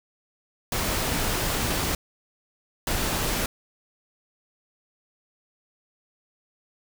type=noise bursts at uneven times; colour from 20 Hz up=pink; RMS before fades=-26 dBFS; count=2; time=0.72-1.95 / 2.87-3.46 s; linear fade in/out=2 ms; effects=none